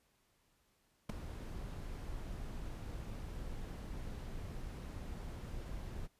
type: noise with ADSR envelope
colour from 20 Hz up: brown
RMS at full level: -31 dBFS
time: 1.09-6.08 s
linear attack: 7 ms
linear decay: 8 ms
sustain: -13 dB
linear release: 30 ms
effects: pink hiss -75 dBFS RMS until 6.19 s + resampled to 32000 Hz